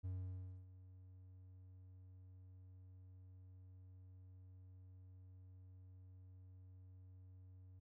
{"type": "tone with ADSR envelope", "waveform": "triangle", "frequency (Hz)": 92.5, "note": "F#2", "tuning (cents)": 0, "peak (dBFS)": -39, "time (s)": [0.03, 7.8], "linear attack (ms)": 23, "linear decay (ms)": 600, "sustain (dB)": -16, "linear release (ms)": 13, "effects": []}